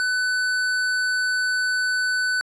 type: tone with tanh clipping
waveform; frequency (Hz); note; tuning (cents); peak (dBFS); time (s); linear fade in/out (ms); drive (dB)
sine; 1500; F#6; +23; -22; 0-2.41; 0; 16
effects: resampled to 24000 Hz